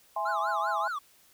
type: chord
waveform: sine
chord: E augmented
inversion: none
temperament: equal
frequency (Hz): 659.3 / 830.6 / 1046.5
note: E5 / G#5 / B#5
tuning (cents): 0 / 0 / 0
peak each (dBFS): -35 / -31 / -32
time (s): 0.16-0.88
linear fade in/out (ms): 5
type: tone with vibrato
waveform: triangle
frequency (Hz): 1297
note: E6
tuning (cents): -28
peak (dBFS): -29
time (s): 0.25-0.99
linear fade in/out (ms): 10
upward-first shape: triangle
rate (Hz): 5.1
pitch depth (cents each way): 270
effects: white hiss -61 dBFS RMS until 1.33 s